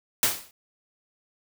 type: noise with exponential decay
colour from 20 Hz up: white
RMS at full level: -18 dBFS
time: 0.23-0.51 s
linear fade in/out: 1 ms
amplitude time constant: 60 ms
effects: none